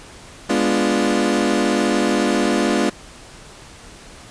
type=chord; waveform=30% pulse; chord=G# diminished seventh; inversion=none; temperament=equal; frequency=207.7 / 246.9 / 293.7 / 349.2 Hz; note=G#3 / B3 / D4 / F4; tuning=0 / 0 / 0 / 0 cents; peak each=-19 dBFS; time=0.49-2.9 s; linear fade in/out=10 ms; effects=pink hiss -41 dBFS RMS until 4.3 s + resampled to 22050 Hz